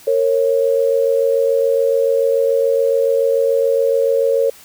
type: tone pair together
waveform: sine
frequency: 460 / 547 Hz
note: A#4 / C#5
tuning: -23 / -23 cents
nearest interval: minor third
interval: 300 cents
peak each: -15 dBFS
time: 0.07-4.5 s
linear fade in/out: 5 ms
effects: white hiss -43 dBFS RMS until 4.64 s